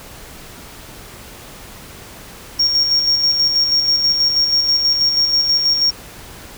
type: tone with tremolo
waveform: triangle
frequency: 5550 Hz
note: F8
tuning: 12 cents flat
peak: -10 dBFS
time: 2.59-5.91 s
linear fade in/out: 10 ms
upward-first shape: square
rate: 6.2 Hz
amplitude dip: 40%
effects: pink hiss -37 dBFS RMS until 6.57 s